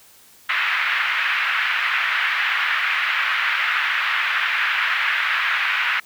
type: band-pass noise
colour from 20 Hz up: pink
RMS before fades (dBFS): -21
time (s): 0.49-6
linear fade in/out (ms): 5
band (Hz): 1400 to 2600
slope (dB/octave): 24
effects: white hiss -50 dBFS RMS until 6.05 s